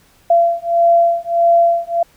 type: beating tone pair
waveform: sine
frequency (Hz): 681 / 682.6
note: F5 / F5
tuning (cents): -44 / -40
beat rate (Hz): 1.6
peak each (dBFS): -13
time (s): 0.3-2.03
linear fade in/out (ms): 5
effects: pink hiss -52 dBFS RMS until 2.16 s